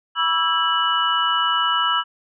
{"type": "tone cluster", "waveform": "sine", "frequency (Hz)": [978, 1138, 1325, 1632, 2949], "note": ["B5", "C#6", "E6", "G#6", "F#7"], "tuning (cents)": [-17, 45, 9, -31, -6], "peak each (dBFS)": [-25, -29, -20, -27, -22], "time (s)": [0.15, 2.04], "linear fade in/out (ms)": 50, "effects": []}